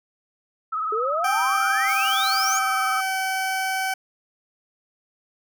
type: tone with vibrato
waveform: sine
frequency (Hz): 1280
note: D#6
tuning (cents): +49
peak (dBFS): -23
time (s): 0.72-3.01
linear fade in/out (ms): 10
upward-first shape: sine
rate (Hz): 20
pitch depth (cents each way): 60
type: exponential sweep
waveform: sine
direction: up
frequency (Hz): 415.9 to 6920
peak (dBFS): -24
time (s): 0.92-2.59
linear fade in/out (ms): 5
type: tone with pitch glide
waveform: 20% pulse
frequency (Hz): 784 to 762.1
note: G5 to G5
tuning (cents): 0 to -49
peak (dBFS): -18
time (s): 1.24-3.94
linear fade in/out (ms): 5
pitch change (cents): -49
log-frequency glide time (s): 1.99-3.18
type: noise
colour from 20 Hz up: blue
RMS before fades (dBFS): -36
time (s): 1.85-2.6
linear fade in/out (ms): 50
effects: none